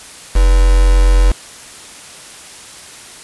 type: tone with quantisation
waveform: sine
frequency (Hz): 44.64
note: F1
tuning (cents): +39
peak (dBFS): -6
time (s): 0.35-1.32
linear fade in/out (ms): 10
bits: 3
effects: white hiss -35 dBFS RMS until 3.23 s + resampled to 24000 Hz